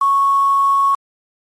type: tone with quantisation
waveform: sine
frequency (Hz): 1105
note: C#6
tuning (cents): -6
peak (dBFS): -11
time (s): 0.01-0.95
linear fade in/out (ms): 5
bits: 6
effects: AAC 32 kbps